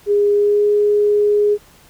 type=tone with pitch glide; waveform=sine; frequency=409.6 to 414.8 Hz; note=G#4 to G#4; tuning=-24 to -2 cents; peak=-11 dBFS; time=0.06-1.58 s; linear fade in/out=50 ms; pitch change=+22 cents; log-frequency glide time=0.31-0.67 s; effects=pink hiss -48 dBFS RMS until 1.89 s